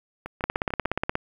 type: two click trains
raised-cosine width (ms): 0.5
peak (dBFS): -9 / -19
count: 13 / 5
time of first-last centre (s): 0.44-1.154 / 0.26-0.853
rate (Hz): 16.8 / 6.74
effects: 8-bit